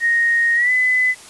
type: tone with pitch glide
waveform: sine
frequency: 1864.7 to 2010 Hz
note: A#6 to B6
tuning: 0 to +30 cents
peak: -13 dBFS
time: 0-1.15 s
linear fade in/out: 50 ms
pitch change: +130 cents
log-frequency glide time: 0.55-0.71 s
effects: white hiss -40 dBFS RMS until 1.29 s + resampled to 24000 Hz